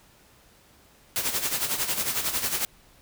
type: noise with tremolo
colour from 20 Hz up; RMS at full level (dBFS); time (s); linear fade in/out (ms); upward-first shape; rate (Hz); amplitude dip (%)
white; -25; 1.16-2.65; 0; sine; 11; 65
effects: pink hiss -57 dBFS RMS until 3.01 s